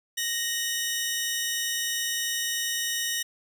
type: tone pair together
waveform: 15% pulse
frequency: 1863 / 2970 Hz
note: A#6 / F#7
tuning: -2 / +6 cents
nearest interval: minor sixth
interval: 808 cents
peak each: -23 dBFS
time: 0.17-3.23 s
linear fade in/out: 10 ms
effects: none